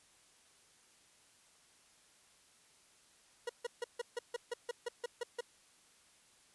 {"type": "tone bursts", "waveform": "40% pulse", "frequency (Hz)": 479.4, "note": "A#4", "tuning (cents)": 48, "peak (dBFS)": -35, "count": 12, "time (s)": [3.47, 5.408], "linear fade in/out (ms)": 5, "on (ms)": 24, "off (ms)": 150, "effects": ["white hiss -66 dBFS RMS until 6.54 s", "resampled to 24000 Hz"]}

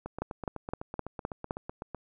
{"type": "two click trains", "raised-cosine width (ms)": 1, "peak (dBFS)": [-17, -23], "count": [6, 16], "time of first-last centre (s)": [[0.22, 1.509], [0.06, 1.947]], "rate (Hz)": [3.88, 7.95], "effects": []}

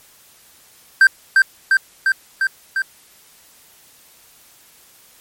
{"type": "tone with echo", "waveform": "triangle", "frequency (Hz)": 1568, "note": "G6", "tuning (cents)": 0, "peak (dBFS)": -4, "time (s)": [1.01, 1.07], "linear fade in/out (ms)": 2, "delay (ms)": 350, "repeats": 5, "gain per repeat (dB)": -2, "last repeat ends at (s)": 2.82, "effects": ["white hiss -49 dBFS RMS until 5.2 s", "MP3 64 kbps"]}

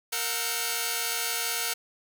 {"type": "tone cluster", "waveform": "5% pulse", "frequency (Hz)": [463, 716, 1314, 1545, 2219], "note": ["A#4", "F5", "E6", "G6", "C#7"], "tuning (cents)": [-12, 43, -6, -26, 1], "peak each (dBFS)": -23, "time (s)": [0.12, 1.74], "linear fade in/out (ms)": 10, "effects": []}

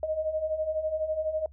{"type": "beating tone pair", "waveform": "sine", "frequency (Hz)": [616, 628], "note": ["D#5", "D#5"], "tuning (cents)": [-17, 16], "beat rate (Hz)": 12, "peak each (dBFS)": [-33, -28], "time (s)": [0.03, 1.46], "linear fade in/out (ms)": 2, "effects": ["noise-tail reverb RT60 0.1 s tail -24 dB re dry", "added 70 Hz sine -48 dBFS peak until 1.52 s"]}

